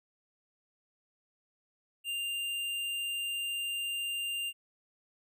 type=tone with tanh clipping; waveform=sine; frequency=2794 Hz; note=F7; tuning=in tune; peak=-34 dBFS; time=2.04-4.53 s; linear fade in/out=50 ms; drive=15 dB; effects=none